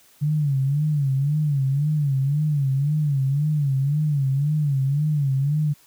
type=tone with vibrato; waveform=sine; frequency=143.2 Hz; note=D3; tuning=43 cents flat; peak=-18 dBFS; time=0.21-5.74 s; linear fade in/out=20 ms; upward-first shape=sine; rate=1.9 Hz; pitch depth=120 cents each way; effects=white hiss -55 dBFS RMS until 5.86 s